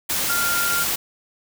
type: tone in noise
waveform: sine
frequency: 1396.9 Hz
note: F6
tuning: in tune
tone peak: -22 dBFS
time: 0.29-0.84 s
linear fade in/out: 10 ms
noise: white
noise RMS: -23 dBFS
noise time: 0.09-0.96 s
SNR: -2 dB
effects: none